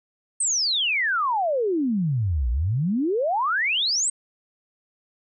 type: exponential two-way sweep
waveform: sine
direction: down then up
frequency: 8670 to 56 to 8530 Hz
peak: -20 dBFS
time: 0.4-4.1 s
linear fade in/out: 5 ms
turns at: 2.5 s
effects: none